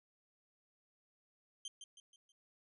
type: tone with echo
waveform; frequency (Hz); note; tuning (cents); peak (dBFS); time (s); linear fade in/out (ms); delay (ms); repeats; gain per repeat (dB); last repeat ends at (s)
25% pulse; 3145; G7; +5; -39; 1.65-1.68; 2; 160; 4; -7; 2.32
effects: resampled to 32000 Hz